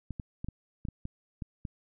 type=clicks; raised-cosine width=5 ms; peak=-24 dBFS; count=9; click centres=0.107 / 0.198 / 0.445 / 0.486 / 0.852 / 0.886 / 1.054 / 1.422 / 1.652 s; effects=none